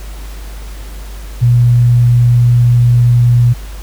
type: tone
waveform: sine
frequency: 120.7 Hz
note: B2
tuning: 39 cents flat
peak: -5 dBFS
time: 1.41-3.54 s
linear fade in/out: 20 ms
effects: added 50 Hz sine -24 dBFS peak until 3.82 s + pink hiss -36 dBFS RMS until 3.82 s